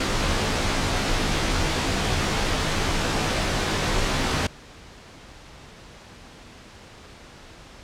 pink noise with comb filter, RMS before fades -23 dBFS, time 0-4.47 s, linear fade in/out 5 ms, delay 17 ms, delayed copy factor -0.8, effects pink hiss -45 dBFS RMS until 7.83 s + low-pass 6000 Hz 12 dB/octave

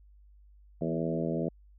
harmonic tone with a mistuned harmonic, 82 Hz, E2, 9 cents flat, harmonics 2 / 3 / 4 / 5 / 6 / 7 / 8, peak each -33 / -35 / -36 / -37 / -38 / -38 / -39 dBFS, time 0.81-1.49 s, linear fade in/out 5 ms, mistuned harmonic 3, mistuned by -32 cents, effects added 50 Hz sine -54 dBFS peak until 1.78 s

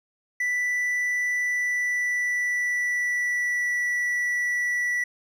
triangle tone with pitch glide, 1975.5 to 1955.1 Hz, B6 to B6, 0 to -18 cents, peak -21 dBFS, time 0.4-5.04 s, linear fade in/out 5 ms, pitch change -18 cents, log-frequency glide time 1.4-3.84 s, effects none

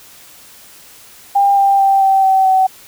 sine tone with pitch steps, 799 / 790.7 / 782.6 / 774.5 / 766.5 / 758.5 Hz, G5 / G5 / G5 / G5 / G5 / F#5, +33 / +15 / -3 / -21 / -39 / +43 cents, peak -8 dBFS, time 1.35-2.67 s, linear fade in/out 10 ms, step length 220 ms, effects white hiss -41 dBFS RMS until 2.87 s

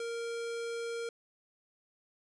square tone, 465.3 Hz, A#4, 3 cents flat, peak -36 dBFS, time 0-1.09 s, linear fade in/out 2 ms, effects resampled to 22050 Hz + 13-bit

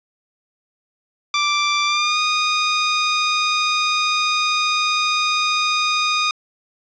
15% pulse tone with pitch glide, 1174.7 to 1233.1 Hz, D6 to D#6, 0 to -16 cents, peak -10 dBFS, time 1.34-6.31 s, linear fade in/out 2 ms, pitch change +84 cents, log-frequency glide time 1.86-2.19 s, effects resampled to 16000 Hz + 8-bit

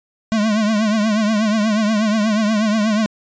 square tone with vibrato, 214.7 Hz, A3, 42 cents flat, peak -15 dBFS, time 0.32-3.06 s, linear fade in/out 0 ms, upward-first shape triangle, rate 8.3 Hz, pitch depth 100 cents each way, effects resampled to 16000 Hz

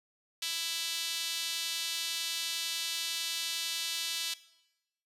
sawtooth tone with high-pass filter, 331 Hz, E4, 7 cents sharp, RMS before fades -35 dBFS, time 0.42-4.34 s, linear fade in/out 5 ms, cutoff 3500 Hz, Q 1.8, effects noise-tail reverb RT60 0.9 s tail -18 dB re dry + resampled to 32000 Hz

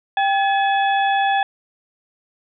harmonic tone with a mistuned harmonic, 851 Hz, G#5, 42 cents sharp, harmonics 1 / 2 / 3 / 4, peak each -16 / -23 / -30 / -29 dBFS, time 0.17-1.43 s, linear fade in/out 2 ms, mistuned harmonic 1, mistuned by -130 cents, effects none

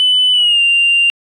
sine tone with pitch glide, 3002 to 2785 Hz, F#7 to F7, +24 to -5 cents, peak -7 dBFS, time 0-1.1 s, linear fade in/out 0 ms, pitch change -129 cents, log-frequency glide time 0.32-0.61 s, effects tanh soft clip ceiling -5 dBFS

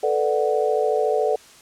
sine chord, B minor seventh, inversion third, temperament equal, 440 / 493.9 / 587.3 / 740 Hz, A4 / B4 / D5 / F#5, 0 / 0 / 0 / 0 cents, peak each -21 / -25 / -24 / -25 dBFS, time 0.03-1.36 s, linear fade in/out 5 ms, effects white hiss -48 dBFS RMS until 1.61 s + low-pass 9000 Hz 12 dB/octave

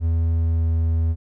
triangle tone with pitch glide, 82.41 to 81.84 Hz, E2 to E2, 0 to -12 cents, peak -15 dBFS, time 0-1.16 s, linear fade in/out 50 ms, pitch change -12 cents, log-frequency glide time 0.3-0.67 s, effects none

